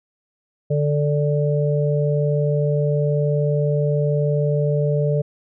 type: harmonic tone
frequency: 146.83 Hz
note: D3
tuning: in tune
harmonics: 1 / 3 / 4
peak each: -18 / -23 / -24 dBFS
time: 0.7-5.22 s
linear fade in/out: 10 ms
effects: none